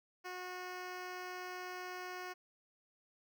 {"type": "tone with notch filter", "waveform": "10% pulse", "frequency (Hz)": 364, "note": "F#4", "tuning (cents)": -28, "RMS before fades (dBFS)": -45, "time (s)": [0.24, 2.34], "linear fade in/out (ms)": 20, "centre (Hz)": 10000, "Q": 0.85, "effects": []}